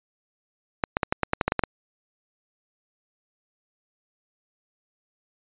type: clicks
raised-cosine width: 0.5 ms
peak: -6 dBFS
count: 11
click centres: 0.838 / 0.969 / 1.032 / 1.125 / 1.233 / 1.334 / 1.412 / 1.48 / 1.521 / 1.593 / 1.637 s
effects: resampled to 8000 Hz